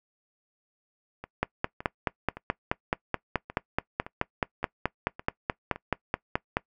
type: two click trains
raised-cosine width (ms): 0.5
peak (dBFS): -9 / -23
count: 25 / 9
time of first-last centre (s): 1.43-6.569 / 1.24-5.76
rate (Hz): 4.67 / 1.77
effects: noise-tail reverb RT60 0.1 s tail -22 dB re dry